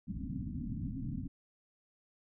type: low-pass noise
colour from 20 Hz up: white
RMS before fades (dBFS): -39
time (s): 0.07-1.28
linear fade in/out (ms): 10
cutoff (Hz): 280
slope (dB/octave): 96
effects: none